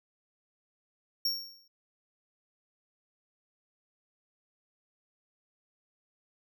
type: tone with exponential decay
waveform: square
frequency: 5520 Hz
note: F8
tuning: 21 cents flat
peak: -26 dBFS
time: 1.25-1.68 s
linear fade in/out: 5 ms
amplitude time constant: 93 ms
effects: none